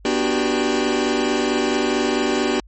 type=chord; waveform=sawtooth; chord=G major seventh; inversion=first; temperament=just; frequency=245 / 294 / 367.5 / 392 Hz; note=B3 / D4 / F#4 / G4; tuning=-14 / +2 / -12 / 0 cents; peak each=-19 dBFS; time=0.05-2.6 s; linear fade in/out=2 ms; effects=added 50 Hz sine -43 dBFS peak until 2.67 s + MP3 32 kbps